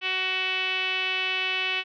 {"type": "tone with low-pass filter", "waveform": "5% pulse", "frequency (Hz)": 374.3, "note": "F#4", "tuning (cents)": 20, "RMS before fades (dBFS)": -27, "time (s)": [0.01, 1.84], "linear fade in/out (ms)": 50, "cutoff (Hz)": 2800, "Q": 5.3, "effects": []}